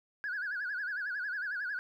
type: tone with vibrato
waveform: sine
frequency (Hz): 1568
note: G6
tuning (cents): 0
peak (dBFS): -32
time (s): 0.24-1.79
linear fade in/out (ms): 0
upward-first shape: sine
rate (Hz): 11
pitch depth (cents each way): 150
effects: tanh soft clip ceiling -30 dBFS + 12-bit

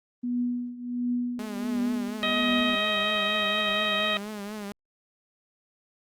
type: tone with tremolo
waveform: sine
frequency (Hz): 244.2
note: B3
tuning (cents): -19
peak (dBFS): -23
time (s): 0.23-2.76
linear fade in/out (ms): 10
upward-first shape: triangle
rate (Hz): 1.4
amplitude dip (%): 85
type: tone with vibrato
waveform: sawtooth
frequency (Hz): 207.7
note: G#3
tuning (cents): 0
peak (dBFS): -30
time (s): 1.39-4.72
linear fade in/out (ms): 0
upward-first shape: triangle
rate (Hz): 4.2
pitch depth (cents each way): 83
type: harmonic tone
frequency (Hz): 631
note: D#5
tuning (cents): +24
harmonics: 1 / 2 / 3 / 4 / 5 / 6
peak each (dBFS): -31 / -31 / -31 / -31 / -31 / -31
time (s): 2.23-4.17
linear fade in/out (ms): 0
effects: Opus 32 kbps

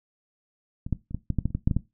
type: clicks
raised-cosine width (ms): 5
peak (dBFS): -21 / -12 / -26 / -16 / -13 / -11 / -12 / -26 / -14 / -8 / -12 / -11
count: 12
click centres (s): 0.865 / 0.927 / 1.11 / 1.146 / 1.303 / 1.387 / 1.456 / 1.505 / 1.55 / 1.675 / 1.712 / 1.766
effects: noise-tail reverb RT60 0.2 s tail -17 dB re dry

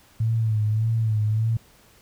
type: tone with vibrato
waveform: sine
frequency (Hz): 110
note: A2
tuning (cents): 0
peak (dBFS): -19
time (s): 0.2-1.57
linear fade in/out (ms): 5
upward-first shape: sine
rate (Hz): 1.7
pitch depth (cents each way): 58
effects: pink hiss -55 dBFS RMS until 2.01 s

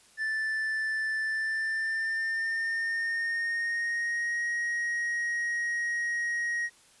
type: tone with pitch glide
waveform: triangle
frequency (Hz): 1760 to 1886.3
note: A6 to A#6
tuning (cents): 0 to +20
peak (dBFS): -26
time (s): 0.17-6.7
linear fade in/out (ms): 50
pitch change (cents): +120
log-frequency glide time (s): 1.21-4.44
effects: white hiss -59 dBFS RMS until 7 s + resampled to 24000 Hz

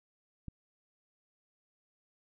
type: click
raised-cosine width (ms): 5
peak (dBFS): -29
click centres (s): 0.483
effects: none

